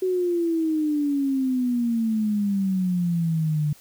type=exponential sweep; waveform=sine; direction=down; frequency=375.6 to 146.83 Hz; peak=-20 dBFS; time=0.02-3.73 s; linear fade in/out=5 ms; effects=white hiss -52 dBFS RMS until 3.8 s